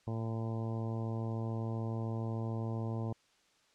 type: harmonic tone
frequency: 113 Hz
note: A2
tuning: 47 cents sharp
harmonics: 1 / 2 / 3 / 4 / 5 / 6 / 7 / 8 / 9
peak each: -35 / -41 / -45 / -47 / -49 / -51 / -52 / -53 / -54 dBFS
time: 0.07-3.13 s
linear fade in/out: 5 ms
effects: white hiss -69 dBFS RMS until 3.74 s + low-pass 6000 Hz 12 dB/octave